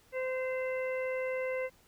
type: harmonic tone with a mistuned harmonic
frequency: 516 Hz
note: C5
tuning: 24 cents flat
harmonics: 1 / 2 / 3 / 4 / 5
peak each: -32 / -46 / -47 / -40 / -49 dBFS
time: 0.12-1.7 s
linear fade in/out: 50 ms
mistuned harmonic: 5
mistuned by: +69 cents
effects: pink hiss -64 dBFS RMS until 1.87 s